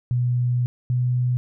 sine tone pair in turn, 123 / 124.36 Hz, B2 / B2, -7 / +12 cents, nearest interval unison, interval 19 cents, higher second, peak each -18 dBFS, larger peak neither, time 0.11-0.66 / 0.9-1.37 s, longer first, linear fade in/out 0 ms, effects none

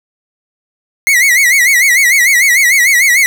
45% pulse tone with vibrato, 2067 Hz, C7, 22 cents flat, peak -6 dBFS, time 1.07-3.26 s, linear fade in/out 0 ms, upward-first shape sine, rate 6.7 Hz, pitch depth 140 cents each way, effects none

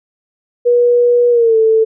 sine tone with pitch glide, 483.4 to 443.3 Hz, B4 to A4, -37 to +13 cents, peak -7 dBFS, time 0.65-1.85 s, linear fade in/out 20 ms, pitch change -150 cents, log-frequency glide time 1.3-1.57 s, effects none

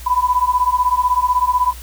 sine beating tone pair, 987.8 / 1003.8 Hz, B5 / B5, 0 / +28 cents, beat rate 16 Hz, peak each -16 dBFS, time 0.06-1.73 s, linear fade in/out 10 ms, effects added 60 Hz sine -32 dBFS peak until 1.82 s + white hiss -39 dBFS RMS until 1.82 s

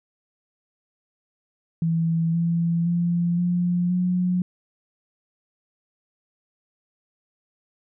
sine tone with pitch steps, 164.81 / 168.56 / 172.41 / 176.33 / 180.35 Hz, E3 / E3 / F3 / F3 / F#3, 0 / +39 / -22 / +17 / -44 cents, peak -19 dBFS, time 1.82-4.42 s, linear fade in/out 2 ms, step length 520 ms, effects none

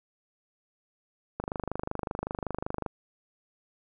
click train, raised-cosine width 1 ms, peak -17 dBFS, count 38, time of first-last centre 1.4-2.862 s, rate 25.3 Hz, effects none

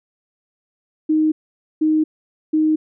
sine tone bursts, 311.1 Hz, D#4, in tune, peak -13 dBFS, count 3, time 1.09-2.76 s, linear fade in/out 10 ms, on 230 ms, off 490 ms, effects none

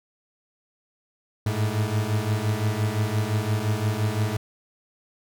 40% pulse beating tone pair, 103.83 / 109.63 Hz, G#2 / A2, 0 / -6 cents, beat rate 5.8 Hz, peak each -25 / -24 dBFS, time 1.46-4.37 s, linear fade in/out 5 ms, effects none

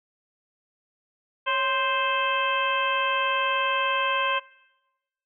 harmonic tone with a mistuned harmonic, 523.3 Hz, C5, in tune, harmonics 1 / 2 / 3 / 4 / 5 / 6, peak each -31 / -25 / -29 / -35 / -29 / -32 dBFS, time 1.46-4.4 s, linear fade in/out 20 ms, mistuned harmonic 1, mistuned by +89 cents, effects noise-tail reverb RT60 1.0 s tail -22 dB re dry

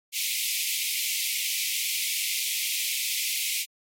pink high-pass noise, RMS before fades -28 dBFS, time 0.12-3.66 s, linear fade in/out 50 ms, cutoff 2100 Hz, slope 96 dB/octave, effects MP3 64 kbps

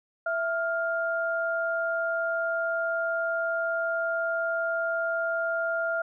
sine tone pair together, 662 / 1402.7 Hz, E5 / F6, +7 / +7 cents, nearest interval octave + minor second, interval 1300 cents, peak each -28 dBFS, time 0.26-6.02 s, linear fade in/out 5 ms, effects none

